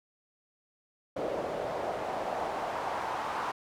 pink noise with band-pass filter sweep, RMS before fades -34 dBFS, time 1.16-3.52 s, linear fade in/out 10 ms, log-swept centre 530 to 1000 Hz, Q 2.4, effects none

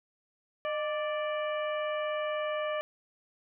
harmonic tone with a mistuned harmonic, 587 Hz, D5, 1 cent flat, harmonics 1 / 2 / 3 / 4 / 5, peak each -31 / -37 / -41 / -43 / -45 dBFS, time 0.65-2.81 s, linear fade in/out 0 ms, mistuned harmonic 1, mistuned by +68 cents, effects none

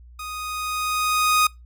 sawtooth tone with level ramp, 1244.5 Hz, D#6, in tune, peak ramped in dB -28 to -11 dBFS, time 0.19-1.47 s, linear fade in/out 5 ms, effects noise-tail reverb RT60 0.2 s tail -24 dB re dry + added 60 Hz sine -43 dBFS peak until 1.65 s

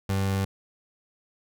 30% pulse tone, 97.2 Hz, G2, 14 cents flat, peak -21 dBFS, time 0.09-0.45 s, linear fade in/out 5 ms, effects none

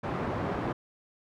pink band-pass noise, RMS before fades -32 dBFS, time 0.03-0.73 s, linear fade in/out 10 ms, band 110 to 1200 Hz, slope 12 dB/octave, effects none

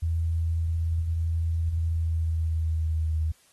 sine tone with pitch glide, 82.41 to 79.14 Hz, E2 to D#2, 0 to +30 cents, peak -23 dBFS, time 0.02-3.32 s, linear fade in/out 10 ms, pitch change -70 cents, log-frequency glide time 1.85-3.14 s, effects white hiss -61 dBFS RMS until 3.52 s + AAC 32 kbps

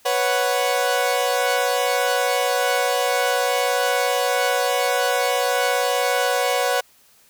sawtooth chord, B suspended second, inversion none, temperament equal, 493.9 / 554.4 / 740 Hz, B4 / C#5 / F#5, 0 / 0 / 0 cents, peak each -19 dBFS, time 0.05-6.81 s, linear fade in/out 10 ms, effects white hiss -55 dBFS RMS until 7.29 s

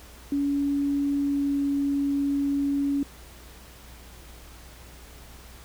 sine tone with pitch glide, 282.9 to 281.3 Hz, C#4 to C#4, +35 to +26 cents, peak -22 dBFS, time 0.32-3.03 s, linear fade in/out 2 ms, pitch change -9 cents, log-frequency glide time 1.2-1.65 s, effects added 60 Hz sine -47 dBFS peak until 5.64 s + pink hiss -49 dBFS RMS until 5.64 s

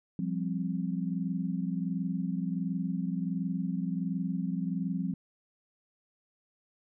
sine chord, F suspended second, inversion none, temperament equal, 174.61 / 196 / 261.6 Hz, F3 / G3 / C4, 0 / 0 / 0 cents, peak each -32 / -34 / -36 dBFS, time 0.19-5.14 s, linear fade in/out 2 ms, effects none

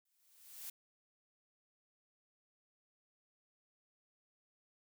blue noise with exponential growth, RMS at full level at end -44 dBFS, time 0.05-0.7 s, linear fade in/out 5 ms, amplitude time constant 140 ms, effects none

